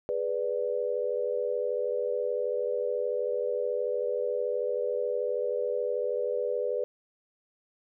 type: chord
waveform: sine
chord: G# diminished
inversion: none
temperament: equal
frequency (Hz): 415.3 / 493.9 / 587.3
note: G#4 / B4 / D5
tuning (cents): 0 / 0 / 0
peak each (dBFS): -33 / -29 / -33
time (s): 0.09-6.84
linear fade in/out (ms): 0
effects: none